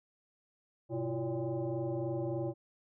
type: tone with frequency modulation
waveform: sine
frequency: 103.83 Hz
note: G#2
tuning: in tune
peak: -32 dBFS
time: 0.89-2.54 s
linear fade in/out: 50 ms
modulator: 231 Hz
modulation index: 2.2
effects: none